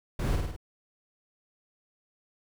brown noise with echo, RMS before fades -29 dBFS, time 0.19-0.36 s, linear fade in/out 5 ms, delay 51 ms, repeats 4, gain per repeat -3 dB, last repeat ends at 0.564 s, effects none

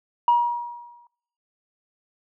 sine tone with exponential decay, 955 Hz, A#5, 42 cents sharp, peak -11 dBFS, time 0.28-1.07 s, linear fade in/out 2 ms, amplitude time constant 170 ms, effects noise-tail reverb RT60 0.7 s tail -22 dB re dry + tanh soft clip ceiling -10 dBFS

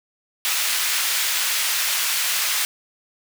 pink high-pass noise, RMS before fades -22 dBFS, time 0.45-2.65 s, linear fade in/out 0 ms, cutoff 1900 Hz, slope 12 dB/octave, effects none

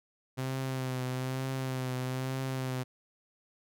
sawtooth tone with vibrato, 130 Hz, C3, 11 cents flat, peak -28 dBFS, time 0.37-2.84 s, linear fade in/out 20 ms, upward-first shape triangle, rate 1.1 Hz, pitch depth 40 cents each way, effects none

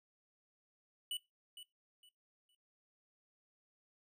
square tone with echo, 2960 Hz, F#7, in tune, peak -38 dBFS, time 1.11-1.17 s, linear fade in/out 2 ms, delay 460 ms, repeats 3, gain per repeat -12 dB, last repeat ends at 2.55 s, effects noise-tail reverb RT60 0.2 s tail -19 dB re dry

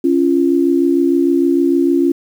sine tone pair together, 277.3 / 343.9 Hz, C#4 / F4, +1 / -27 cents, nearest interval major third, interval 372 cents, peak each -13 dBFS, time 0.04-2.12 s, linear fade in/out 5 ms, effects 7-bit

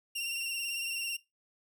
sawtooth tone with vibrato, 2757 Hz, F7, 23 cents flat, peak -30 dBFS, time 0.15-1.17 s, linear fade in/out 10 ms, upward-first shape sine, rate 18 Hz, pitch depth 32 cents each way, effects noise-tail reverb RT60 0.2 s tail -19 dB re dry

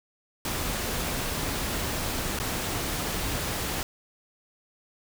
pink noise with dropouts, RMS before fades -30 dBFS, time 0.45-3.83 s, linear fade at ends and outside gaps 1 ms, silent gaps 2.389-2.399 s, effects none

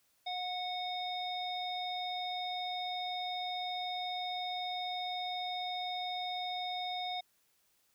harmonic tone with a mistuned harmonic, 736 Hz, F#5, 9 cents flat, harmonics 1 / 3 / 5 / 7, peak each -37 / -46 / -40 / -51 dBFS, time 0.26-7.21 s, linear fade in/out 10 ms, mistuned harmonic 1, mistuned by -25 cents, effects white hiss -73 dBFS RMS until 7.94 s

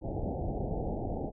pink low-pass noise, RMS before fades -34 dBFS, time 0.01-1.32 s, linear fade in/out 50 ms, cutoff 820 Hz, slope 96 dB/octave, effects none

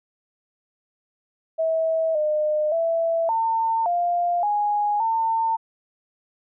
sine tone with pitch steps, 647 / 608 / 663 / 903 / 699 / 829 / 902 Hz, E5 / D#5 / E5 / A5 / F5 / G#5 / A5, -32 / -40 / +10 / +45 / +1 / -3 / +43 cents, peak -19 dBFS, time 1.58-5.57 s, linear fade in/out 20 ms, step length 570 ms, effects none

